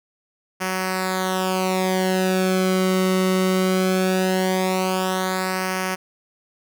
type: tone with flanger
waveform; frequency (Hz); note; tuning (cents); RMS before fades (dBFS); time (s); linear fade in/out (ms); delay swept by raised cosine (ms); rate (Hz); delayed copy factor
sawtooth; 186.7; F#3; +16; -21; 0.6-5.96; 20; 0.26 to 1.21; 0.19; -0.75
effects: none